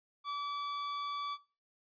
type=tone; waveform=45% pulse; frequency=1151 Hz; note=D6; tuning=35 cents flat; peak=-35 dBFS; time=0.24-1.38 s; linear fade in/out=50 ms; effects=noise-tail reverb RT60 0.4 s tail -22 dB re dry + resampled to 11025 Hz